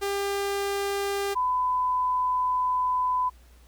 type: tone pair in turn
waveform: sawtooth / sine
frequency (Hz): 399.2 / 1003.9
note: G4 / B5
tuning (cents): +32 / +28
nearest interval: octave + major third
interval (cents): 1596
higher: second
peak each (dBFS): -22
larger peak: neither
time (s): 0.01-1.35 / 1.35-3.3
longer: second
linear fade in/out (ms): 20
effects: added 60 Hz sine -51 dBFS peak until 3.67 s + pink hiss -60 dBFS RMS until 3.67 s